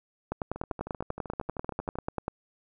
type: two click trains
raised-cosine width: 1 ms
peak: -16 / -24 dBFS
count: 21 / 19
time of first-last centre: 0.32-2.281 / 0.56-1.955 s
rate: 10.2 / 12.9 Hz
effects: none